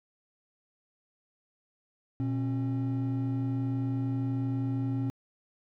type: tone pair together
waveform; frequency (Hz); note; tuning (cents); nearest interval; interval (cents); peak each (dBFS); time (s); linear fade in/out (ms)
triangle; 120.6 / 270.5; B2 / C#4; -41 / -42; octave + major second; 1399; -27 / -29; 2.2-5.1; 0
effects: tanh soft clip ceiling -20 dBFS